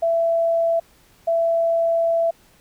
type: tone pair in turn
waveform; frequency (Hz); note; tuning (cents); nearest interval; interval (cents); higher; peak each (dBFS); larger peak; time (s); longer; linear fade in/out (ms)
sine; 667 / 667; E5 / E5; +20 / +20; unison; 0; neither; -16; neither; 0.02-0.8 / 1.27-2.31; second; 10
effects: pink hiss -55 dBFS RMS until 2.6 s